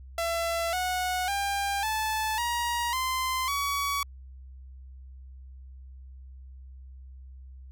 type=tone with pitch steps; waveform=sawtooth; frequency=672 / 732.8 / 799.1 / 871.5 / 950.4 / 1036.4 / 1130.2 Hz; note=E5 / F#5 / G5 / A5 / A#5 / C6 / C#6; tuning=+33 / -17 / +33 / -17 / +33 / -17 / +33 cents; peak=-23 dBFS; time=0.18-4.03 s; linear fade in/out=2 ms; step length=550 ms; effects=added 65 Hz sine -43 dBFS peak until 7.71 s